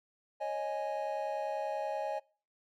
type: chord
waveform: triangle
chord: C# suspended second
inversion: none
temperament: equal with one note detuned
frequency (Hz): 552.1 / 622.3 / 830.6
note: C#5 / D#5 / G#5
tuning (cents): -7 / 0 / 0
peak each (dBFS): -37 / -35 / -35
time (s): 0.4-2.2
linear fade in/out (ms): 20
effects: noise-tail reverb RT60 0.4 s tail -24 dB re dry